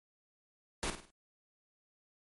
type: noise with echo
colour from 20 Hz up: pink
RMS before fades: -35 dBFS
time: 0.83-0.9 s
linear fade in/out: 0 ms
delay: 51 ms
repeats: 4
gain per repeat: -8 dB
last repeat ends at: 1.104 s
effects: MP3 48 kbps